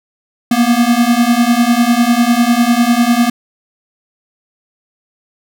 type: beating tone pair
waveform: square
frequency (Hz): 233.1 / 243.1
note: A#3 / B3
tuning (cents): 0 / -27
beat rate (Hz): 10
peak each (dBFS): -13 / -12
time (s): 0.51-3.3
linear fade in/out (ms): 5
effects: none